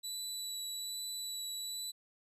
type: tone with vibrato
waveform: 25% pulse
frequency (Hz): 3951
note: B7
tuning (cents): 0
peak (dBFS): -34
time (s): 0.03-1.92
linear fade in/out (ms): 20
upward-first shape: sine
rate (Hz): 1.2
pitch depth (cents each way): 10
effects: none